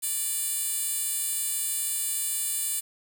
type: tone with high-pass filter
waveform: 10% pulse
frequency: 587.3 Hz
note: D5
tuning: in tune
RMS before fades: -29 dBFS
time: 0.02-2.81 s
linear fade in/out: 20 ms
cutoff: 9000 Hz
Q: 1.1
effects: 8-bit